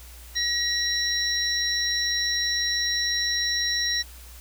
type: tone cluster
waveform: sine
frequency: 1899 / 3953 / 5590 Hz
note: A#6 / B7 / F8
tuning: +32 / +1 / +1 cents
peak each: -28 / -26 / -27 dBFS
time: 0.35-4.03 s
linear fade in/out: 20 ms
effects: added 60 Hz sine -43 dBFS peak until 4.4 s + white hiss -48 dBFS RMS until 4.4 s

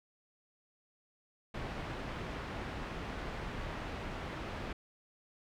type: low-pass noise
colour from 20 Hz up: pink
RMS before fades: -41 dBFS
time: 1.54-4.73 s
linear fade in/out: 5 ms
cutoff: 2500 Hz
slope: 12 dB/octave
effects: none

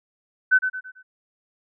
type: tone with echo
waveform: sine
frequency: 1514 Hz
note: F#6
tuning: 39 cents sharp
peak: -12 dBFS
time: 0.51-0.59 s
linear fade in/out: 20 ms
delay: 110 ms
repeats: 4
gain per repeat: -8 dB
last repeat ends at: 1.03 s
effects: none

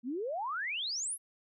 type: exponential sweep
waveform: sine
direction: up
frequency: 224.2 to 11650 Hz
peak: -33 dBFS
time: 0.03-1.18 s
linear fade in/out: 50 ms
effects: none

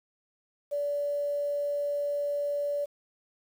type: tone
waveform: sine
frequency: 577 Hz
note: D5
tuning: 31 cents flat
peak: -27 dBFS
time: 0.71-2.86 s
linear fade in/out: 20 ms
effects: 9-bit

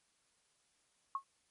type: tone with exponential decay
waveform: sine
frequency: 1091 Hz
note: C#6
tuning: 28 cents flat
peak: -30 dBFS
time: 1.15-1.24 s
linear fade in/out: 2 ms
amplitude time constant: 18 ms
effects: white hiss -75 dBFS RMS until 1.5 s + MP3 48 kbps

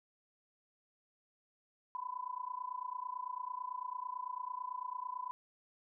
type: tone with amplitude modulation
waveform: sine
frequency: 1001 Hz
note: B5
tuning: 23 cents sharp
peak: -35 dBFS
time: 1.95-5.31 s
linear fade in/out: 0 ms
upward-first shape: sine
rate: 29 Hz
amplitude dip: 90%
effects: none

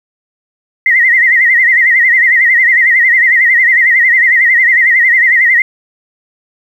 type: tone with vibrato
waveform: sine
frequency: 1975.5 Hz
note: B6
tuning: in tune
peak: -5 dBFS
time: 0.86-5.62 s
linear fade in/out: 2 ms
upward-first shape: sine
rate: 11 Hz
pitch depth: 110 cents each way
effects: 7-bit

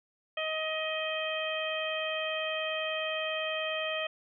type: harmonic tone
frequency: 629 Hz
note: D#5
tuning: 19 cents sharp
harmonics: 1 / 2 / 3 / 4 / 5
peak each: -34 / -40 / -39 / -37 / -37 dBFS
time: 0.37-4.07 s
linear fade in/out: 5 ms
effects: none

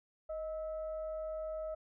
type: tone with frequency modulation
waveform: sine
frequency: 628 Hz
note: D#5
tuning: 16 cents sharp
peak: -37 dBFS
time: 0.29-1.75 s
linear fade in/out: 10 ms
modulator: 674 Hz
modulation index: 0.33
effects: none

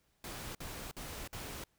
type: noise bursts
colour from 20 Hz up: pink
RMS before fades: -44 dBFS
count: 4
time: 0.24-1.639 s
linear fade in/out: 2 ms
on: 310 ms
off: 53 ms
effects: pink hiss -75 dBFS RMS until 1.78 s

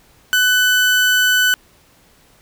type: tone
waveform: 30% pulse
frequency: 1500 Hz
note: F#6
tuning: 23 cents sharp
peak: -9 dBFS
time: 0.33-1.54 s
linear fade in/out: 0 ms
effects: pink hiss -52 dBFS RMS until 2.41 s

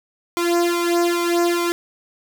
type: tone with flanger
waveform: sawtooth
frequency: 345 Hz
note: F4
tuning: 21 cents flat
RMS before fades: -19 dBFS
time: 0.37-1.72 s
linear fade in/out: 0 ms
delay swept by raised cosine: 2 to 2.76 ms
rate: 2.4 Hz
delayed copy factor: +0.85
effects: none

